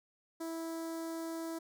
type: tone with notch filter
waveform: sawtooth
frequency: 328 Hz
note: E4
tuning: 9 cents flat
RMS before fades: -40 dBFS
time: 0.4-1.59 s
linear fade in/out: 10 ms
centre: 2700 Hz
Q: 0.66
effects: none